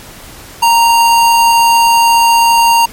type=tone; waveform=square; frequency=929 Hz; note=A#5; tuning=6 cents flat; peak=-6 dBFS; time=0.62-2.86 s; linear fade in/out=10 ms; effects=pink hiss -33 dBFS RMS until 2.92 s + MP3 64 kbps